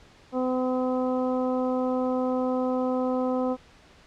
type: harmonic tone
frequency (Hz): 254.9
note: C4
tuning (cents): -45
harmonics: 1 / 2 / 3 / 4 / 5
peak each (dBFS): -26 / -27 / -34 / -37 / -39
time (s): 0.32-3.57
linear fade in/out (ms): 50
effects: pink hiss -54 dBFS RMS until 4.06 s + low-pass 5000 Hz 12 dB/octave